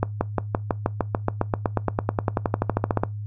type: accelerating click train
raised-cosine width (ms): 1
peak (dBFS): -6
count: 28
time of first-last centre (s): 0.03-3.035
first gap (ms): 180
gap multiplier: 0.96
effects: noise-tail reverb RT60 0.2 s tail -21 dB re dry + added 104 Hz sine -29 dBFS peak until 3.26 s